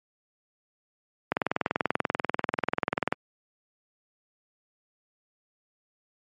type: click train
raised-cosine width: 0.5 ms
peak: -8 dBFS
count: 38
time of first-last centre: 1.32-3.125 s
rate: 20.5 Hz
effects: high-pass 150 Hz 12 dB/octave + MP3 64 kbps